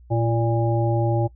harmonic tone with a mistuned harmonic, 116.54 Hz, A#2, in tune, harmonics 1 / 3 / 5 / 7, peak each -20 / -25 / -27 / -28 dBFS, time 0.1-1.28 s, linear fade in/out 20 ms, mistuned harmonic 3, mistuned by -36 cents, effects noise-tail reverb RT60 0.1 s tail -21 dB re dry + added 60 Hz sine -45 dBFS peak until 1.35 s

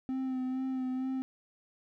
triangle tone with vibrato, 259.5 Hz, C4, 14 cents flat, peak -29 dBFS, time 0.09-1.22 s, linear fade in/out 0 ms, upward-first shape sine, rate 2.2 Hz, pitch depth 24 cents each way, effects none

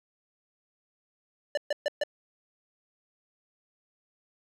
square tone bursts, 587.3 Hz, D5, in tune, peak -25 dBFS, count 4, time 1.55-2.036 s, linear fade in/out 2 ms, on 24 ms, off 130 ms, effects low-pass 5000 Hz 12 dB/octave + 10-bit

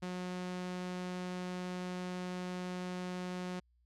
sawtooth tone, 181.2 Hz, F#3, 36 cents flat, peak -34 dBFS, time 0.02-3.6 s, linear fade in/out 10 ms, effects added 60 Hz sine -68 dBFS peak until 3.85 s + low-pass 7000 Hz 12 dB/octave

